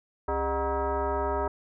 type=tone with frequency modulation; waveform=sine; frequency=270.6 Hz; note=C#4; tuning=42 cents flat; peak=-25 dBFS; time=0.28-1.48 s; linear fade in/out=5 ms; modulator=338 Hz; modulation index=2.8; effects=none